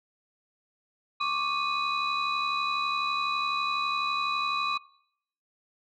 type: tone cluster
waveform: sine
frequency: 1099 / 1171 / 2495 / 3949 Hz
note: C#6 / D6 / D#7 / B7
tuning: -15 / -5 / +4 / -1 cents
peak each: -32 / -28 / -33 / -33 dBFS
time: 1.2-4.78 s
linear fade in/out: 10 ms
effects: noise-tail reverb RT60 0.7 s tail -23 dB re dry + tanh soft clip ceiling -19 dBFS